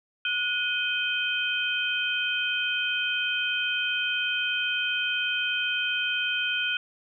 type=tone cluster; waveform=sine; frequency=1459 / 2511 / 3126 Hz; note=F#6 / D#7 / G7; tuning=-25 / +15 / -6 cents; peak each=-29 dBFS; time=0.25-6.77 s; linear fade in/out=2 ms; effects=none